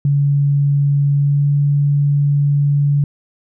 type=tone with pitch glide; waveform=sine; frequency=142.1 to 143.42 Hz; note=C#3 to D3; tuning=+43 to -41 cents; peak=-11 dBFS; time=0.05-3.04 s; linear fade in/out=2 ms; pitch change=+16 cents; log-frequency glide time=1.13-1.49 s; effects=none